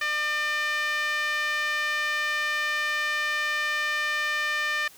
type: tone with band-pass filter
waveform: 5% pulse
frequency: 600 Hz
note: D5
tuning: 37 cents sharp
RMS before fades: -27 dBFS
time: 0.01-4.88 s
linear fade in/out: 5 ms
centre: 1700 Hz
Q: 2.6
effects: white hiss -51 dBFS RMS until 4.97 s